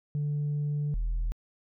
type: tone pair in turn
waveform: sine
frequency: 146.83 / 41.05 Hz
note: D3 / E1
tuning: 0 / -6 cents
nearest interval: octave + minor seventh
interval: 2206 cents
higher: first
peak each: -25 / -24 dBFS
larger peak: second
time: 0.15-0.94 / 0.94-1.32 s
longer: first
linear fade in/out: 0 ms
effects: tanh soft clip ceiling -25 dBFS